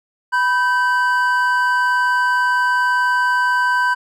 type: tone pair together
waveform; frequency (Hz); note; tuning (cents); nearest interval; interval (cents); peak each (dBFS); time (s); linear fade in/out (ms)
triangle; 987.8 / 1546.8; B5 / G6; 0 / -24; minor sixth; 776; -15; 0.32-3.95; 20
effects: none